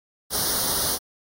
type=noise with comb filter; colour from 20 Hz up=white; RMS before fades=-24 dBFS; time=0.3-0.99 s; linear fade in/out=50 ms; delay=0.2 ms; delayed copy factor=+0.9; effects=AAC 48 kbps